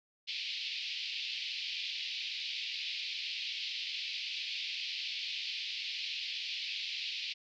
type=band-pass noise; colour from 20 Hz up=pink; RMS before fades=-39 dBFS; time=0.27-7.34 s; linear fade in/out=20 ms; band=2400 to 4800 Hz; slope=48 dB/octave; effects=none